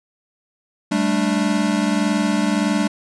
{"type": "chord", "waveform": "square", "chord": "G suspended second", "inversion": "none", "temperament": "equal with one note detuned", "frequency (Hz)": [196, 217.6, 293.7], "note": ["G3", "A3", "D4"], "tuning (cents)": [0, -19, 0], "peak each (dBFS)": -22, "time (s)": [0.91, 2.88], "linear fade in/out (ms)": 10, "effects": ["resampled to 22050 Hz"]}